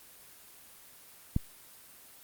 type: click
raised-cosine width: 5 ms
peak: -14 dBFS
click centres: 1.364 s
effects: white hiss -54 dBFS RMS until 2.23 s + Opus 24 kbps